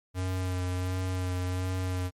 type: tone with vibrato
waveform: square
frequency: 91.7 Hz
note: F#2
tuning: 15 cents flat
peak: -29 dBFS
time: 0.14-2.11 s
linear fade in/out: 50 ms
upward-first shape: sine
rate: 1.4 Hz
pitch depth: 19 cents each way
effects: MP3 64 kbps